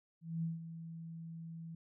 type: tone with ADSR envelope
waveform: sine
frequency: 164.6 Hz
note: E3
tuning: 2 cents flat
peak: -33 dBFS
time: 0.21-1.75 s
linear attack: 220 ms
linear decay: 160 ms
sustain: -11 dB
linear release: 4 ms
effects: none